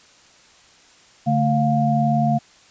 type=tone cluster; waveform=sine; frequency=144 / 222 / 704 Hz; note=D3 / A3 / F5; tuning=-34 / +16 / +14 cents; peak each=-20 dBFS; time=1.26-2.39 s; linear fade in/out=20 ms; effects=white hiss -51 dBFS RMS until 2.7 s + resampled to 16000 Hz